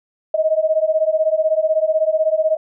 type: beating tone pair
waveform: sine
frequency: 622.3 / 638.3 Hz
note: D#5 / D#5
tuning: 0 / +44 cents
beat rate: 16 Hz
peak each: -17 dBFS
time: 0.34-2.57 s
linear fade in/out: 5 ms
effects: none